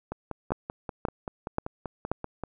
two click trains, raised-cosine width 1 ms, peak -12 / -19 dBFS, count 4 / 13, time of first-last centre 0.52-2.116 / 0.12-2.437 s, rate 1.88 / 5.18 Hz, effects none

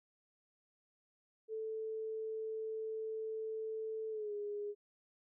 sine tone with pitch glide, 440 to 412.9 Hz, A4 to G#4, 0 to -10 cents, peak -38 dBFS, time 1.48-4.75 s, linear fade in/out 50 ms, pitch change -110 cents, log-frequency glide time 4.1-4.33 s, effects none

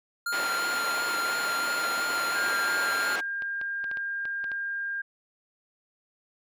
square tone with vibrato, 1396.9 Hz, F6, in tune, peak -28 dBFS, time 0.26-3.16 s, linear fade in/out 5 ms, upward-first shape sine, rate 2.9 Hz, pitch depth 15 cents each way
white band-pass noise, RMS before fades -34 dBFS, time 0.32-3.21 s, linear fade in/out 10 ms, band 350 to 2100 Hz, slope 12 dB/octave
clicks, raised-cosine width 0.3 ms, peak -26 dBFS, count 12, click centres 1.994 / 2.177 / 2.481 / 2.922 / 3.422 / 3.614 / 3.842 / 3.914 / 3.972 / 4.254 / 4.442 / 4.517 s
sine tone, 1605 Hz, G6, 40 cents sharp, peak -29 dBFS, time 2.35-5.02 s, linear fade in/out 10 ms
effects none

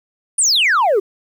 sine exponential sweep, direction down, 9790 to 366.9 Hz, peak -9 dBFS, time 0.38-1 s, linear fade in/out 10 ms, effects tanh soft clip ceiling -10 dBFS + 8-bit

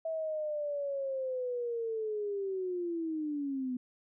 sine linear sweep, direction down, 652 to 246.9 Hz, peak -32 dBFS, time 0.05-3.77 s, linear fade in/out 5 ms, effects none

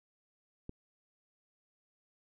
click, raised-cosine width 3 ms, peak -29 dBFS, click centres 0.694 s, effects none

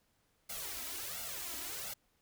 white noise with flanger, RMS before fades -42 dBFS, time 0.49-1.94 s, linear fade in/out 10 ms, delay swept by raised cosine 1.4 to 3.1 ms, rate 1.4 Hz, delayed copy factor +1, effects pink hiss -75 dBFS RMS until 2.21 s

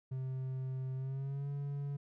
triangle tone with pitch glide, 130.81 to 141.83 Hz, C3 to C#3, 0 to +40 cents, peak -34 dBFS, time 0.11-1.97 s, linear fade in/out 10 ms, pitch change +140 cents, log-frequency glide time 0.95-1.49 s, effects none

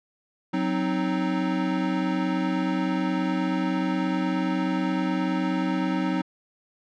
square chord, C diminished, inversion second, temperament equal, 185 / 261.6 / 311.1 Hz, Gb3 / C4 / Eb4, 0 / 0 / 0 cents, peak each -28 / -29 / -28 dBFS, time 0.53-6.22 s, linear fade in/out 10 ms, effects low-pass 3000 Hz 12 dB/octave

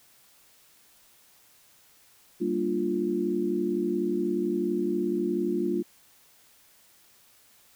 sine chord, G minor seventh, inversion none, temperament equal with one note detuned, 196 / 233.1 / 297.4 / 349.2 Hz, G3 / Bb3 / D4 / F4, 0 / 0 / +22 / 0 cents, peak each -32 / -32 / -32 / -27 dBFS, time 2.4-5.83 s, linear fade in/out 20 ms, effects white hiss -59 dBFS RMS until 7.75 s

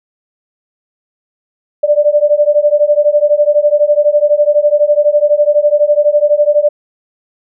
sine beating tone pair, 585 / 597 Hz, D5 / D5, -7 / +28 cents, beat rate 12 Hz, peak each -10 dBFS, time 1.83-6.69 s, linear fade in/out 10 ms, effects none

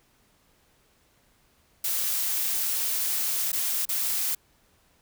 blue noise with dropouts, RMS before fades -27 dBFS, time 1.84-4.35 s, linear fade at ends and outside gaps 5 ms, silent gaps 3.519-3.529 / 3.854-3.889 s, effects pink hiss -64 dBFS RMS until 5.01 s

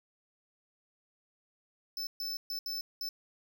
square tone bursts at uneven times, 5274 Hz, E8, in tune, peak -35 dBFS, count 5, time 1.97-2.07 / 2.2-2.37 / 2.5-2.59 / 2.66-2.81 / 3.01-3.09 s, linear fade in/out 2 ms, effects none

